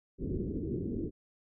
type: low-pass noise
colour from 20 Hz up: white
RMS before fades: -35 dBFS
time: 0.18-1.11 s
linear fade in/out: 50 ms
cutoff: 400 Hz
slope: 48 dB/octave
effects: none